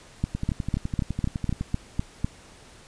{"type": "two click trains", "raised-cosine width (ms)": 5, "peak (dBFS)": [-11, -15], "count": [9, 16], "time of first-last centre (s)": [[0.24, 2.245], [0.35, 1.611]], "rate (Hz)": [3.99, 11.9], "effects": ["pink hiss -50 dBFS RMS until 2.87 s", "resampled to 22050 Hz"]}